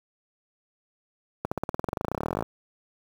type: accelerating click train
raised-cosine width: 1 ms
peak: -13 dBFS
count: 28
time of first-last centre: 1.45-2.425 s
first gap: 65 ms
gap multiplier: 0.95
effects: high-pass 60 Hz 12 dB/octave + 7-bit